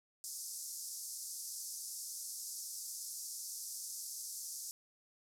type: band-pass noise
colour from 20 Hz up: pink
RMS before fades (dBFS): -45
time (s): 0.24-4.71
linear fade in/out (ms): 0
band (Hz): 5100 to 13000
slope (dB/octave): 48
effects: none